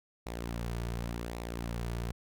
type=tone with flanger; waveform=sawtooth; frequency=58.27 Hz; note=A#1; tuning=in tune; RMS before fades=-37 dBFS; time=0.26-2.12 s; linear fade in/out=5 ms; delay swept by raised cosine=0.63 to 3.83 ms; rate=0.89 Hz; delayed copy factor=-0.5; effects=none